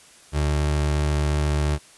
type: tone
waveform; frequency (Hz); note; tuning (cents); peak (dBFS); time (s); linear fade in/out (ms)
30% pulse; 74.3; D2; +21; -17; 0.32-1.79; 50
effects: white hiss -50 dBFS RMS until 1.97 s + resampled to 24000 Hz